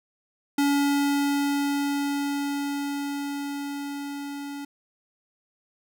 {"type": "tone with level ramp", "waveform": "square", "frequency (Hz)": 283.7, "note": "C#4", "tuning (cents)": 40, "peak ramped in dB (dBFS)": [-20, -34], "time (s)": [0.58, 4.65], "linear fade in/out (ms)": 5, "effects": []}